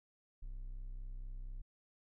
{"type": "tone", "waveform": "triangle", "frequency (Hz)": 32.11, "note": "C1", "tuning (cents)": -32, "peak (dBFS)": -40, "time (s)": [0.42, 1.62], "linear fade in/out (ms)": 10, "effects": []}